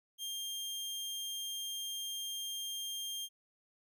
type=tone; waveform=sawtooth; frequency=3200 Hz; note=G7; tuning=35 cents sharp; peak=-35 dBFS; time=0.18-3.29 s; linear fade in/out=50 ms; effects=none

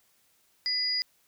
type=tone pair together; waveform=sine; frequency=2009 / 4890 Hz; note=B6 / D#8; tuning=+29 / -31 cents; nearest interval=octave + minor third; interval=1540 cents; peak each=-36 / -26 dBFS; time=0.66-1.02 s; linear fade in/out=0 ms; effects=white hiss -67 dBFS RMS until 1.27 s

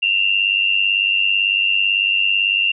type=tone pair together; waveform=sine; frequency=2709 / 2807 Hz; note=E7 / F7; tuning=+47 / +8 cents; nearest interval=minor second; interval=61 cents; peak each=-17 dBFS; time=0.02-2.72 s; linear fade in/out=10 ms; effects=none

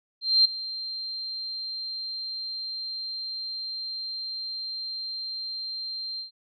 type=tone with ADSR envelope; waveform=sine; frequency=4161 Hz; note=C8; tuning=10 cents flat; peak=-14 dBFS; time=0.21-6.31 s; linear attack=240 ms; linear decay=8 ms; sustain=-17 dB; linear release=120 ms; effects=none

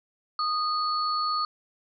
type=tone pair together; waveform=sine; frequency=1238 / 4415 Hz; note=D#6 / C#8; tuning=-9 / -8 cents; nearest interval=octave + minor seventh; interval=2201 cents; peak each=-25 / -31 dBFS; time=0.39-1.45 s; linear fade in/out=2 ms; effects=none

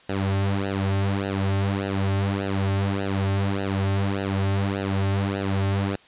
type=tone with flanger; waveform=sawtooth; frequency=98 Hz; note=G2; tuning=in tune; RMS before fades=-24 dBFS; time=0.09-5.96 s; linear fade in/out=5 ms; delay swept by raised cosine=0.88 to 4.18 ms; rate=1.7 Hz; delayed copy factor=-0.95; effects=white hiss -53 dBFS RMS until 6.07 s + resampled to 8000 Hz

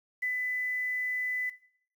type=tone with quantisation; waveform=sine; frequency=2000 Hz; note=B6; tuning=21 cents sharp; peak=-28 dBFS; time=0.22-1.5 s; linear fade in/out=10 ms; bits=9; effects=noise-tail reverb RT60 0.6 s tail -17 dB re dry

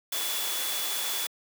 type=tone in noise; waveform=sine; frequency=3432 Hz; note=A7; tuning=44 cents flat; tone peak=-35 dBFS; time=0.12-1.27 s; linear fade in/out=5 ms; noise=white; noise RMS=-31 dBFS; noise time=0.12-1.27 s; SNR=-7 dB; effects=high-pass 400 Hz 12 dB/octave

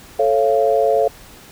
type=chord; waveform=sine; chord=A augmented; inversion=none; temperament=just; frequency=440 / 550 / 687.5 Hz; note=A4 / C#5 / E#5; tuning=0 / -14 / -27 cents; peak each=-17 dBFS; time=0.19-1.08 s; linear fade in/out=5 ms; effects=pink hiss -42 dBFS RMS until 1.51 s

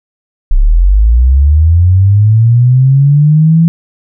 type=linear sweep; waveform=sine; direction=up; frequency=31.07 to 167.8 Hz; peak=-3 dBFS; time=0.51-3.68 s; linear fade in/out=0 ms; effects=none

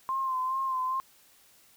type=tone with vibrato; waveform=sine; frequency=1046.5 Hz; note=C6; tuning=in tune; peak=-27 dBFS; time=0.09-1 s; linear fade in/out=0 ms; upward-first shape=sine; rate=2.4 Hz; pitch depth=40 cents each way; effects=white hiss -60 dBFS RMS until 1.76 s

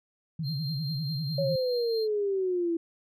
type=tone with vibrato; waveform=sine; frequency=147.7 Hz; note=D3; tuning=10 cents sharp; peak=-29 dBFS; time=0.39-1.56 s; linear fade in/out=5 ms; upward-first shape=sine; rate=10 Hz; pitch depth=200 cents each way
type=tone with tremolo; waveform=triangle; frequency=4186 Hz; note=C8; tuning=in tune; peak=-34 dBFS; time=0.43-2.08 s; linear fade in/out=50 ms; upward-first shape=triangle; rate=4.7 Hz; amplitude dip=40%
type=exponential sweep; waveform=sine; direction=down; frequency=560 to 330 Hz; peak=-25 dBFS; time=1.38-2.77 s; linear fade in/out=5 ms
effects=none

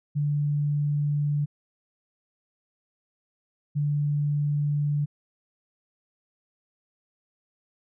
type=tone pair in turn; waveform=sine; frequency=146.3 / 146.3 Hz; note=D3 / D3; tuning=-6 / -6 cents; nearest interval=unison; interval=0 cents; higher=neither; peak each=-22 dBFS; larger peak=neither; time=0.15-1.46 / 3.75-5.06 s; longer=neither; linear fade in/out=20 ms; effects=none

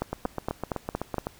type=two click trains; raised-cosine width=1 ms; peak=-13 / -15 dBFS; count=6 / 10; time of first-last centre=0.02-1.183 / 0.13-1.269 s; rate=4.3 / 7.9 Hz; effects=pink hiss -54 dBFS RMS until 1.39 s

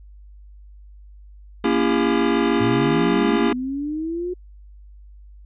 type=chord; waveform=square; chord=A# diminished seventh; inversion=none; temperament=just; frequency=233.1 / 279.7 / 335.6 / 402.8 Hz; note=A#3 / C#4 / E4 / G4; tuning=0 / +16 / +31 / +47 cents; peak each=-23 dBFS; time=1.64-3.53 s; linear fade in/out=5 ms
type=linear sweep; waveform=sine; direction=up; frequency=107.9 to 365.1 Hz; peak=-23 dBFS; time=2.6-4.34 s; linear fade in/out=10 ms
effects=added 50 Hz sine -41 dBFS peak until 5.45 s + resampled to 8000 Hz

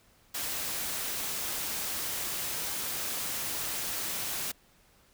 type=noise; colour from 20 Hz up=white; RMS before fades=-34 dBFS; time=0.34-4.52 s; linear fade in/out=10 ms; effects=pink hiss -63 dBFS RMS until 5.13 s

